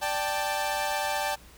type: chord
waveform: sawtooth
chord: D suspended fourth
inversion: none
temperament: equal with one note detuned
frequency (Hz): 589.7 / 784 / 880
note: D5 / G5 / A5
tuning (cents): +7 / 0 / 0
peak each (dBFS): -29 / -27 / -27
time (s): 0.01-1.36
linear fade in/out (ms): 20
effects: added 60 Hz sine -54 dBFS peak until 1.57 s + pink hiss -53 dBFS RMS until 1.57 s